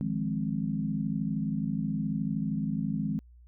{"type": "chord", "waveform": "sine", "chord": "F minor seventh", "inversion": "third", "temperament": "equal", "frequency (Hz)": [155.56, 174.61, 207.7, 261.6], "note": ["Eb3", "F3", "Ab3", "C4"], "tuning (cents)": [0, 0, 0, 0], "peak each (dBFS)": [-33, -36, -31, -35], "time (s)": [0.01, 3.19], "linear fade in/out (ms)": 0, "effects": ["added 60 Hz sine -51 dBFS peak until 3.47 s"]}